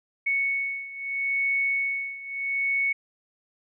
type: beating tone pair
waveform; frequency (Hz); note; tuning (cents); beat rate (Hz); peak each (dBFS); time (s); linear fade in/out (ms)
sine; 2216 / 2216.77; C#7 / C#7; -1 / -1; 0.77; -26 / -29; 0.26-2.93; 10
effects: none